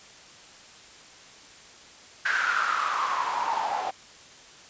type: noise with band-pass filter sweep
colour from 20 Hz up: white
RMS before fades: -27 dBFS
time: 2.25-3.91 s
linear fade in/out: 10 ms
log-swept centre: 1600 to 760 Hz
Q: 8.3
effects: white hiss -49 dBFS RMS until 4.69 s + resampled to 16000 Hz